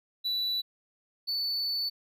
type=tone pair in turn; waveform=triangle; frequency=3955 / 4484 Hz; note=B7 / C#8; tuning=+2 / +19 cents; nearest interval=major second; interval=217 cents; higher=second; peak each=-26 / -27 dBFS; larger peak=first; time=0.24-0.62 / 1.27-1.9 s; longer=second; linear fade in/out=20 ms; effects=none